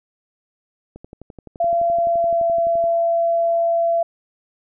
click train, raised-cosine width 2 ms, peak -24 dBFS, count 23, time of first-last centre 0.96-2.84 s, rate 11.7 Hz
sine tone with pitch glide, 682 to 674.6 Hz, F5 to E5, -41 to +40 cents, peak -15 dBFS, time 1.6-4.03 s, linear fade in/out 5 ms, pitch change -19 cents, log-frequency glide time 1.97-2.47 s
effects none

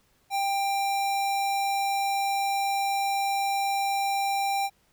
square tone, 791 Hz, G5, 15 cents sharp, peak -25 dBFS, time 0.3-4.7 s, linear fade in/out 50 ms, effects pink hiss -66 dBFS RMS until 4.92 s

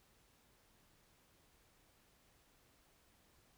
silence, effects pink hiss -71 dBFS RMS until 3.57 s

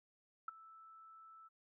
sine tone with ADSR envelope, 1317 Hz, E6, 2 cents flat, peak -36 dBFS, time 0.48-1.49 s, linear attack 4 ms, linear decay 13 ms, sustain -20 dB, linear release 22 ms, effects none

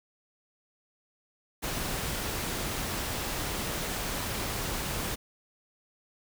pink noise, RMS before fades -33 dBFS, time 1.62-5.16 s, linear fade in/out 20 ms, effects none

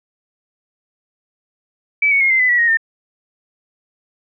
sine tone with pitch steps, 2300 / 2223 / 2148 / 2076 / 2007 / 1939.7 / 1874.7 / 1811.9 Hz, D7 / C#7 / C7 / C7 / B6 / B6 / A#6 / A#6, -37 / +4 / +45 / -14 / +27 / -32 / +9 / -50 cents, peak -11 dBFS, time 2.02-2.772 s, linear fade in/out 5 ms, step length 94 ms, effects none

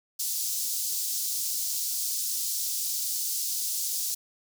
pink high-pass noise, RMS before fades -30 dBFS, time 0.19-4.15 s, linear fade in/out 10 ms, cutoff 5000 Hz, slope 24 dB/octave, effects none

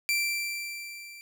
sawtooth tone with level ramp, 2349 Hz, D7, in tune, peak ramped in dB -20 to -41 dBFS, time 0.09-1.21 s, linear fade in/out 0 ms, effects none

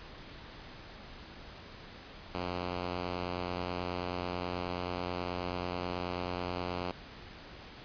5% pulse tone, 89.3 Hz, F2, 39 cents sharp, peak -23 dBFS, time 2.35-6.91 s, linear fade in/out 0 ms, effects pink hiss -49 dBFS RMS until 7.84 s + resampled to 11025 Hz

